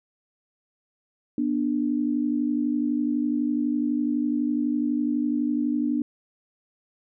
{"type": "tone pair together", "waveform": "sine", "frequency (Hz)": [243.6, 295.6], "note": ["B3", "D4"], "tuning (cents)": [-24, 11], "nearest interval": "minor third", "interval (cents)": 335, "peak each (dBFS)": [-25, -24], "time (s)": [1.38, 6.02], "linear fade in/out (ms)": 2, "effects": []}